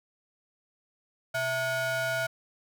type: ring-modulated tone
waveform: square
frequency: 392 Hz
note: G4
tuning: in tune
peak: -25 dBFS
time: 1.34-2.27 s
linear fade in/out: 10 ms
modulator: 1050 Hz
effects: none